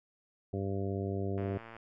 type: harmonic tone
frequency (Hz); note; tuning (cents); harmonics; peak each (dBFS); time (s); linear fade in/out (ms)
98; G2; 0; 1 / 2 / 3 / 4 / 5 / 6 / 7; -35 / -39 / -41 / -38 / -44 / -46 / -46; 0.53-1.58; 5
type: click train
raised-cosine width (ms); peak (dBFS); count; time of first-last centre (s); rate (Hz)
0.5; -33; 45; 1.38-1.766; 114
effects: none